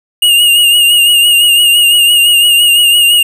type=tone with vibrato; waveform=square; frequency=2846 Hz; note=F7; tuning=32 cents sharp; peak=-5 dBFS; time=0.22-3.23 s; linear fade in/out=5 ms; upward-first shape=triangle; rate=5.9 Hz; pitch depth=50 cents each way; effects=none